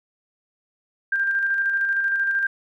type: tone with tremolo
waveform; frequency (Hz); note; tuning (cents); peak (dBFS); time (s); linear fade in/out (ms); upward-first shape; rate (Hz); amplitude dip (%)
sine; 1590; G6; +24; -18; 1.12-2.47; 5; square; 13; 30
effects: none